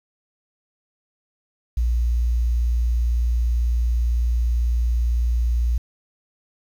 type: tone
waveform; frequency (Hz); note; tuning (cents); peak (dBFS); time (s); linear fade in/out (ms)
sine; 59; A#1; +22; -17; 1.77-5.78; 5
effects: 8-bit